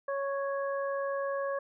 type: harmonic tone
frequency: 554 Hz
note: C#5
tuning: 1 cent flat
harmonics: 1 / 2 / 3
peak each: -31 / -37 / -41 dBFS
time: 0.08-1.59 s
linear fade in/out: 5 ms
effects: none